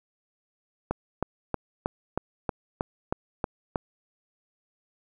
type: click train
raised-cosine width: 1 ms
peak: -12 dBFS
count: 10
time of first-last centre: 0.91-3.758 s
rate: 3.16 Hz
effects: 9-bit